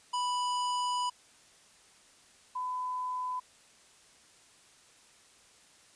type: tone pair in turn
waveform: square / sine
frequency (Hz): 987.8 / 1005.1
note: B5 / B5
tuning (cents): 0 / +30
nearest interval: unison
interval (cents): 30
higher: second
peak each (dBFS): -30 / -32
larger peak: first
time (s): 0.13-1.1 / 2.55-3.4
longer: first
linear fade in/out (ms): 10
effects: white hiss -60 dBFS RMS until 5.95 s + resampled to 22050 Hz